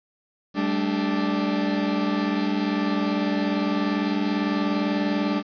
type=chord; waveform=40% pulse; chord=G suspended second; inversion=none; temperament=equal with one note detuned; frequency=196 / 216.1 / 293.7 Hz; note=G3 / A3 / D4; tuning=0 / -31 / 0 cents; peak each=-26 / -27 / -24 dBFS; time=0.54-5.43 s; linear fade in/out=50 ms; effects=resampled to 11025 Hz + 8-bit